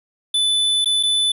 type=tone with dropouts; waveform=square; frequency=3498 Hz; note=A7; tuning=11 cents flat; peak=-16 dBFS; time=0.34-1.32 s; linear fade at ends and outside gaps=5 ms; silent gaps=0.846-0.857 / 1.029-1.033 s; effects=resampled to 32000 Hz